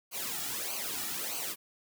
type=noise with flanger; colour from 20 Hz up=white; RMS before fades=-36 dBFS; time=0.11-1.56 s; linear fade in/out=50 ms; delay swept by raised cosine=0.55 to 1.95 ms; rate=1.6 Hz; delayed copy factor=-0.75; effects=none